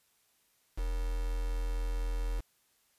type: tone with quantisation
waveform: sine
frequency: 42.08 Hz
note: E1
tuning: 36 cents sharp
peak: -30 dBFS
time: 0.77-2.41 s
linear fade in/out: 20 ms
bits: 7
effects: white hiss -71 dBFS RMS until 2.98 s + resampled to 32000 Hz